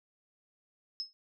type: tone with exponential decay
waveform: sine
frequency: 5180 Hz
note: E8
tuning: 31 cents flat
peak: -30 dBFS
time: 1-1.13 s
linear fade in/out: 0 ms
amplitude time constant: 28 ms
effects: none